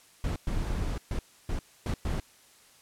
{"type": "noise bursts at uneven times", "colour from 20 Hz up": "brown", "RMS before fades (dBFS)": -30, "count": 6, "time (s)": [[0.24, 0.36], [0.47, 0.98], [1.11, 1.19], [1.49, 1.59], [1.86, 1.94], [2.05, 2.2]], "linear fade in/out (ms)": 2, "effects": ["white hiss -58 dBFS RMS until 2.81 s", "low-pass 11000 Hz 12 dB/octave"]}